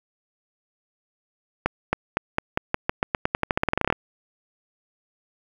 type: accelerating click train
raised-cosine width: 0.5 ms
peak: -5 dBFS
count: 23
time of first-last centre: 1.66-3.926 s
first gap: 270 ms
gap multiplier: 0.89
effects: 7-bit